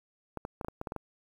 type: clicks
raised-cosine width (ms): 1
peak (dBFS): -22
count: 9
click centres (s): 0.373 / 0.451 / 0.612 / 0.647 / 0.684 / 0.814 / 0.872 / 0.921 / 0.963
effects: 9-bit